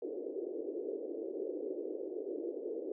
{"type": "band-pass noise", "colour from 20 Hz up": "white", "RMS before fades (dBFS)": -40, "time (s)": [0.02, 2.92], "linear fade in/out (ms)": 2, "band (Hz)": [320, 480], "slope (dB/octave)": 48, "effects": []}